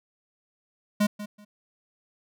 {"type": "tone with echo", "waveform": "square", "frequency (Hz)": 207.7, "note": "G#3", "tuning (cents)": 0, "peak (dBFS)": -20, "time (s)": [1, 1.07], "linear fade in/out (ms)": 10, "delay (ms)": 190, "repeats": 2, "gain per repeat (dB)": -14, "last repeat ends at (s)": 1.45, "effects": []}